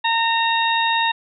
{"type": "harmonic tone with a mistuned harmonic", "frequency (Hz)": 916, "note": "A#5", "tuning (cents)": -31, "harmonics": [1, 2, 3, 4], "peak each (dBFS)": [-19, -23, -25, -23], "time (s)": [0.04, 1.12], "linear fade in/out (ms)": 10, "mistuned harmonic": 4, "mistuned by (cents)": 26, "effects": []}